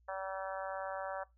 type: harmonic tone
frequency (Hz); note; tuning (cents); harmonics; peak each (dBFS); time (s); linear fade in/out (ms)
191.6; G3; -39; 3 / 4 / 5 / 6 / 7 / 8 / 9; -41 / -43 / -45 / -47 / -48 / -49 / -50; 0.08-1.24; 10
effects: noise-tail reverb RT60 0.2 s tail -20 dB re dry + added 59 Hz sine -65 dBFS peak until 1.37 s